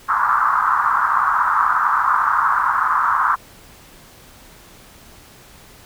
pink band-pass noise, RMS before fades -17 dBFS, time 0.08-3.36 s, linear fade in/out 20 ms, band 1000 to 1400 Hz, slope 48 dB/octave, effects pink hiss -45 dBFS RMS until 5.85 s

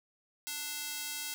square tone with high-pass filter, 294.8 Hz, D4, 7 cents sharp, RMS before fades -39 dBFS, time 0.47-1.34 s, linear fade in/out 0 ms, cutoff 3200 Hz, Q 0.52, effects none

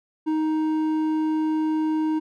sine tone with hard clipping, 312.5 Hz, D#4, 8 cents sharp, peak -22 dBFS, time 0.26-2.2 s, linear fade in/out 20 ms, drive 6 dB, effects none

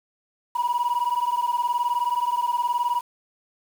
sine beating tone pair, 957 / 976 Hz, A#5 / B5, +45 / -21 cents, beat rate 19 Hz, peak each -22 dBFS, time 0.55-3.01 s, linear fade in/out 10 ms, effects tanh soft clip ceiling -18 dBFS + 7-bit

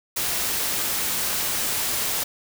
white noise, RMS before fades -25 dBFS, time 0.16-2.24 s, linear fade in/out 10 ms, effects none

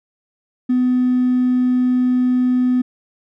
triangle tone with hard clipping, 251 Hz, B3, 28 cents sharp, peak -13 dBFS, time 0.69-2.82 s, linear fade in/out 10 ms, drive 3 dB, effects none

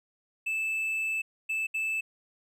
triangle tone bursts at uneven times, 2630 Hz, E7, 5 cents flat, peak -26 dBFS, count 3, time 0.46-1.22 / 1.49-1.67 / 1.74-2.01 s, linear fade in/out 10 ms, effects none

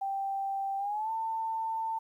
sine tone with pitch glide, 784 to 895.4 Hz, G5 to A5, 0 to +30 cents, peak -30 dBFS, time 0.01-1.99 s, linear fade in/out 10 ms, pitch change +230 cents, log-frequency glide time 0.78-1.11 s, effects 11-bit

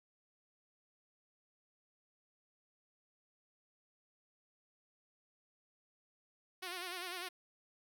5% pulse tone with vibrato, 359.8 Hz, F#4, 48 cents flat, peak -30 dBFS, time 6.62-7.29 s, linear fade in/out 10 ms, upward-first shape sine, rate 10 Hz, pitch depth 78 cents each way, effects none

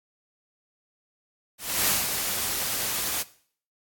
white noise with ADSR envelope, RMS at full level -22 dBFS, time 1.58-3.23 s, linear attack 290 ms, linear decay 170 ms, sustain -6 dB, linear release 12 ms, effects noise-tail reverb RT60 0.5 s tail -17 dB re dry + AAC 64 kbps

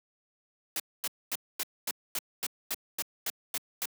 white noise bursts, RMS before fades -32 dBFS, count 12, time 0.76-3.856 s, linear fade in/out 2 ms, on 38 ms, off 240 ms, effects high-pass 200 Hz 12 dB/octave

